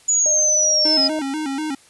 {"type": "linear sweep", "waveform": "sine", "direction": "down", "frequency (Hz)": [6920, 4978], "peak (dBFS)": -14, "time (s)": [0.08, 1.08], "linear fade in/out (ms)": 10}
{"type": "tone with pitch glide", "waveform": "sine", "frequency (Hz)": [609, 625], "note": ["D#5", "D#5"], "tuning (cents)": [-37, 8], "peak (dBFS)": -24, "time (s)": [0.26, 1.19], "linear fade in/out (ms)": 0, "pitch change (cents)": 45, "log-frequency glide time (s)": [0.88, 0.93]}
{"type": "tone with vibrato", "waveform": "square", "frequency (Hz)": 290.2, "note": "D4", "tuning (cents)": -21, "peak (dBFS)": -23, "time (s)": [0.85, 1.75], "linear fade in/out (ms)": 5, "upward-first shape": "square", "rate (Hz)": 4.1, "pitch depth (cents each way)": 110}
{"effects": ["white hiss -51 dBFS RMS until 1.89 s", "resampled to 24000 Hz"]}